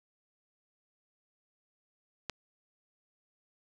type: click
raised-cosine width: 0.2 ms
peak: -17 dBFS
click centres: 2.297 s
effects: none